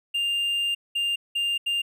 triangle tone bursts at uneven times, 2800 Hz, F7, 4 cents sharp, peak -21 dBFS, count 4, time 0.14-0.75 / 0.95-1.16 / 1.35-1.58 / 1.66-1.82 s, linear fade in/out 10 ms, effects none

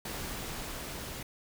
pink noise with level ramp, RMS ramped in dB -38 to -41 dBFS, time 0.05-1.23 s, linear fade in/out 5 ms, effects none

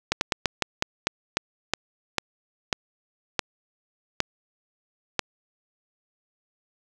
slowing click train, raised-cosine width 0.2 ms, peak -4 dBFS, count 14, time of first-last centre 0.12-5.193 s, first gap 91 ms, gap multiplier 1.22, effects none

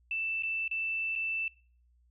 sine tone with dropouts, 2655 Hz, E7, 12 cents sharp, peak -30 dBFS, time 0.11-1.48 s, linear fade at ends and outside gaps 2 ms, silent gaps 0.424-0.433 / 0.679-0.712 / 1.154-1.159 s, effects noise-tail reverb RT60 0.5 s tail -24 dB re dry + added 60 Hz sine -63 dBFS peak until 2.1 s

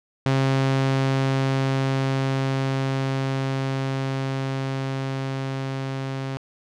sawtooth tone with level ramp, 134.3 Hz, C3, 46 cents sharp, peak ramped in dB -14 to -23 dBFS, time 0.26-6.37 s, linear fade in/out 0 ms, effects low-pass 5000 Hz 12 dB/octave

